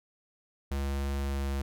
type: tone with pitch glide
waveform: square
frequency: 69.3 to 68.86 Hz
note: C#2 to C#2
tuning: 0 to -11 cents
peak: -30 dBFS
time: 0.71-1.62 s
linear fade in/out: 5 ms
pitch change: -11 cents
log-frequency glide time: 1.15-1.46 s
effects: none